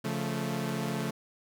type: chord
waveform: sawtooth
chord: Db augmented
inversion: none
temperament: equal with one note detuned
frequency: 140.28 / 174.61 / 220 Hz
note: Db3 / F3 / A3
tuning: +21 / 0 / 0 cents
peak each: -31 / -32 / -30 dBFS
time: 0.04-1.11 s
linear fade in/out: 10 ms
effects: none